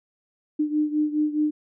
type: beating tone pair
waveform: sine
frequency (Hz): 300.8 / 305.6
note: D4 / D#4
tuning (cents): +42 / -31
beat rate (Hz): 4.8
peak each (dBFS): -22 / -26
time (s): 0.59-1.51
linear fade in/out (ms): 10
effects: none